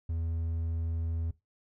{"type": "tone", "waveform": "triangle", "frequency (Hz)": 82.4, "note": "E2", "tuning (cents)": 0, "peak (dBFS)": -28, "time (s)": [0.09, 1.31], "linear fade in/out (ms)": 5, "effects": ["noise-tail reverb RT60 0.2 s tail -18 dB re dry"]}